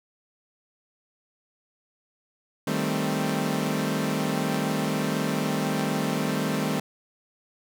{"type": "chord", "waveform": "sawtooth", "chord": "A half-diminished seventh", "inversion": "second", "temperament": "equal", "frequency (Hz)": [155.56, 196, 220, 261.6], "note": ["Eb3", "G3", "A3", "C4"], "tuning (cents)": [0, 0, 0, 0], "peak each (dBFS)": -26, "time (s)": [2.67, 6.8], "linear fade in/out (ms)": 5, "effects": []}